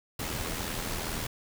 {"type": "noise with amplitude modulation", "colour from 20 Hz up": "pink", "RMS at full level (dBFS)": -32, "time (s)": [0.19, 1.27], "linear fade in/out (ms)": 5, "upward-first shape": "sine", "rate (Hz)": 82.2, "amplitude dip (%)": 45, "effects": []}